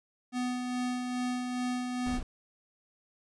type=tone with tremolo; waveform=square; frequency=248.8 Hz; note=B3; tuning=13 cents sharp; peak=-30 dBFS; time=0.32-2.21 s; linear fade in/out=50 ms; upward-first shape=sine; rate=2.4 Hz; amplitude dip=35%
type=noise; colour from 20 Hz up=brown; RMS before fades=-37 dBFS; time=2.06-2.23 s; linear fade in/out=2 ms
effects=resampled to 22050 Hz